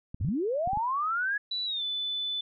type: clicks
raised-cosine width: 5 ms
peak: -26 dBFS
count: 7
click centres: 0.145 / 0.21 / 0.248 / 0.287 / 0.675 / 0.733 / 0.773 s
type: linear sweep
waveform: sine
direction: up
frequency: 58.27 to 1700 Hz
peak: -26 dBFS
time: 0.2-1.38 s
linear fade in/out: 10 ms
type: tone with pitch glide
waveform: sine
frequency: 3951 to 3500 Hz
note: B7 to A7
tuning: 0 to -10 cents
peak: -29 dBFS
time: 1.51-2.41 s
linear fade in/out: 5 ms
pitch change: -210 cents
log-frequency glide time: 1.65-1.83 s
effects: none